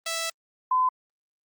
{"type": "tone pair in turn", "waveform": ["5% pulse", "sine"], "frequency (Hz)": [659.3, 1018.7], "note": ["E5", "C6"], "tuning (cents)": [0, -47], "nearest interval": "minor sixth", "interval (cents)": 753, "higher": "second", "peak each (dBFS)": [-16, -19], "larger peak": "first", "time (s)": [[0.06, 0.3], [0.71, 0.89]], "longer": "first", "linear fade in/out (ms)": 5, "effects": ["Opus 32 kbps"]}